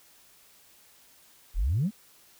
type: exponential sweep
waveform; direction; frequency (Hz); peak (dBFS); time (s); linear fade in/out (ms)
sine; up; 34.6 to 233.1; -22; 1.54-1.91; 50
effects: tanh soft clip ceiling -19 dBFS + white hiss -58 dBFS RMS until 2.39 s